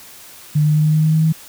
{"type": "tone with pitch steps", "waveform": "sine", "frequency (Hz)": [150.1, 151.41, 152.72, 154.05, 155.39, 156.75, 158.11, 159.49], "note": ["D3", "D#3", "D#3", "D#3", "D#3", "D#3", "D#3", "D#3"], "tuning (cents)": [38, -47, -32, -17, -2, 13, 28, 43], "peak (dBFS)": -11, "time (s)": [0.55, 1.326], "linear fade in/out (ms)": 10, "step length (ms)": 97, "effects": ["white hiss -40 dBFS RMS until 1.48 s"]}